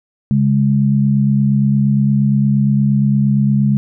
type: tone pair together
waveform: sine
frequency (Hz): 137.7 / 206.3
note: C#3 / G#3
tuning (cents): -11 / -11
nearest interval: perfect fifth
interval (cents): 700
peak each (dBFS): -13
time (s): 0.31-3.77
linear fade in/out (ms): 0
effects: none